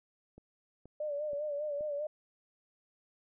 click train, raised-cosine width 2 ms, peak -39 dBFS, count 4, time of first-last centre 0.38-1.809 s, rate 2.1 Hz
sine tone with vibrato, 589 Hz, D5, 5 cents sharp, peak -33 dBFS, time 1-2.07 s, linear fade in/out 5 ms, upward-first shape sine, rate 5 Hz, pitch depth 62 cents each way
effects none

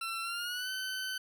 20% pulse tone with pitch glide, 1348 to 1521.8 Hz, E6 to F#6, +38 to +48 cents, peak -30 dBFS, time 0.01-1.18 s, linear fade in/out 5 ms, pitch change +210 cents, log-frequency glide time 0.22-0.7 s, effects none

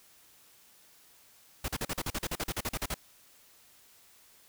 pink noise bursts, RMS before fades -33 dBFS, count 16, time 1.64-2.943 s, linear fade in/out 5 ms, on 43 ms, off 41 ms, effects white hiss -60 dBFS RMS until 4.48 s

